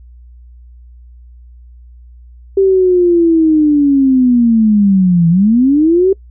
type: linear two-way sweep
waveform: sine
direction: down then up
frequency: 392 to 164 to 392 Hz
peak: -6 dBFS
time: 2.57-6.13 s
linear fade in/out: 5 ms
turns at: 5.29 s
effects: noise-tail reverb RT60 0.1 s tail -24 dB re dry + added 60 Hz sine -35 dBFS peak until 6.3 s